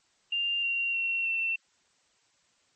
sine tone with pitch steps, 2794 / 2760 / 2727 / 2694 Hz, F7 / F7 / F7 / E7, 0 / -21 / -42 / +37 cents, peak -26 dBFS, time 0.32-1.56 s, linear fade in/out 5 ms, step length 310 ms, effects white hiss -68 dBFS RMS until 2.75 s + MP3 32 kbps

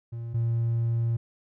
triangle tone pair in turn, 116.54 / 116.07 Hz, A#2 / A#2, 0 / -7 cents, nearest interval unison, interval 7 cents, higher first, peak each -30 / -20 dBFS, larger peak second, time 0.12-0.34 / 0.34-1.17 s, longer second, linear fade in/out 10 ms, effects tanh soft clip ceiling -18 dBFS

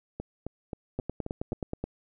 two click trains, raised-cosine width 2 ms, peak -18 / -21 dBFS, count 9 / 6, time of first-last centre 0.99-1.84 / 0.2-1.53 s, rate 9.41 / 3.76 Hz, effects none

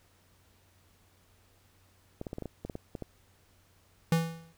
clicks, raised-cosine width 2 ms, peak -24 dBFS, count 11, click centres 2.214 / 2.268 / 2.331 / 2.384 / 2.423 / 2.457 / 2.65 / 2.698 / 2.754 / 2.952 / 3.023 s
square tone with exponential decay, 164.81 Hz, E3, in tune, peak -21 dBFS, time 4.12-4.53 s, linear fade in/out 2 ms, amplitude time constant 88 ms
effects added 92 Hz sine -66 dBFS peak until 4.57 s + pink hiss -66 dBFS RMS until 4.57 s

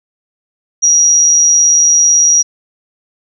sine tone with amplitude modulation, 5740 Hz, F8, 47 cents sharp, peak -3 dBFS, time 0.82-2.43 s, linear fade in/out 20 ms, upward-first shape sine, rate 158 Hz, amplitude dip 55%, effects none

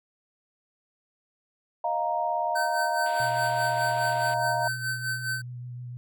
sine chord, Eb suspended second, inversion none, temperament just, 622.3 / 700 / 933.4 Hz, Eb5 / F5 / Bb5, 0 / +4 / +2 cents, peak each -31 / -28 / -28 dBFS, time 1.84-4.68 s, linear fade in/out 5 ms
square tone with tremolo, 1534 Hz, G6, 38 cents flat, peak -27 dBFS, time 2.55-5.42 s, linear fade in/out 10 ms, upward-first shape sine, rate 4.8 Hz, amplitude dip 65%
white band-pass noise, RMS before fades -45 dBFS, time 3.06-4.34 s, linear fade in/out 0 ms, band 280 to 3900 Hz, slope 48 dB/octave
sine tone with vibrato, 122.9 Hz, B2, 8 cents flat, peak -35 dBFS, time 3.2-5.97 s, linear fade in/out 0 ms, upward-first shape triangle, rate 6.6 Hz, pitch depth 21 cents each way
effects none

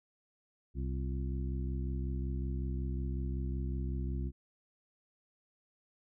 harmonic tone with a mistuned harmonic, 65.41 Hz, C2, in tune, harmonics 1 / 2 / 3 / 4 / 5, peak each -34 / -40 / -44 / -46 / -48 dBFS, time 0.74-4.32 s, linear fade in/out 50 ms, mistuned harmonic 5, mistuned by +98 cents, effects none

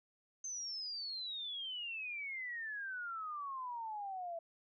sine exponential sweep, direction down, 6300 to 659.3 Hz, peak -40 dBFS, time 0.44-4.39 s, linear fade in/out 5 ms, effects none

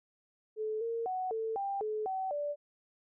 sine tone with pitch steps, 433.2 / 460.5 / 743 / 445.6 / 792 / 429.4 / 760 / 584 Hz, A4 / A#4 / F#5 / A4 / G5 / A4 / F#5 / D5, -27 / -21 / +7 / +22 / +18 / -42 / +46 / -10 cents, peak -32 dBFS, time 0.56-2.56 s, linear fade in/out 50 ms, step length 250 ms, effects none

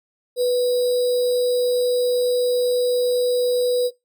sine tone with sample-and-hold, 493.9 Hz, B4, in tune, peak -16 dBFS, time 0.36-3.91 s, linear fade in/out 50 ms, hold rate 4410 Hz, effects noise-tail reverb RT60 0.2 s tail -20 dB re dry

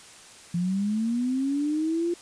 sine linear sweep, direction up, 169.5 to 349.2 Hz, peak -23 dBFS, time 0.54-2.14 s, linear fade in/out 5 ms, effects white hiss -48 dBFS RMS until 2.21 s + resampled to 22050 Hz

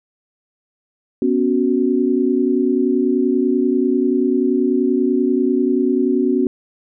sine chord, B suspended second, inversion none, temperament equal, 246.9 / 277.2 / 370 Hz, B3 / C#4 / F#4, 0 / 0 / 0 cents, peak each -18 dBFS, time 1.22-6.47 s, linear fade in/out 2 ms, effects none

